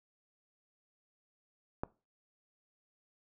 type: click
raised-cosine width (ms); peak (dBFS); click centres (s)
1; -20; 1.835
effects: noise-tail reverb RT60 0.3 s tail -21 dB re dry